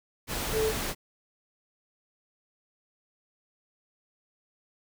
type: tone in noise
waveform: sine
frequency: 438 Hz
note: A4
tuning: 8 cents flat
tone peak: -24 dBFS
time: 0.52-0.73 s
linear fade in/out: 50 ms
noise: pink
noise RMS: -32 dBFS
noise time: 0.27-0.95 s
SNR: +5 dB
effects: none